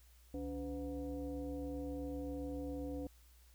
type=tone with frequency modulation; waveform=sine; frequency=285.6 Hz; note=D4; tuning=48 cents flat; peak=-39 dBFS; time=0.34-3.07 s; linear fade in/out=2 ms; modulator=218 Hz; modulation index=1.1; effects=added 60 Hz sine -61 dBFS peak until 3.54 s + white hiss -69 dBFS RMS until 3.54 s